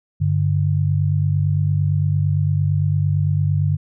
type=tone pair together; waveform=sine; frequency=98 / 146.83 Hz; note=G2 / D3; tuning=0 / 0 cents; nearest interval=perfect fifth; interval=700 cents; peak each=-18 dBFS; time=0.2-3.77 s; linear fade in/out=20 ms; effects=none